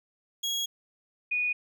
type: tone pair in turn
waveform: 30% pulse / sine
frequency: 3310 / 2466 Hz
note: G#7 / D#7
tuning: -6 / -16 cents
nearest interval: perfect fourth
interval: 510 cents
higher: first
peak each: -25 dBFS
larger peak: neither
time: 0.43-0.66 / 1.31-1.53 s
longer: first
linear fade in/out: 10 ms
effects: none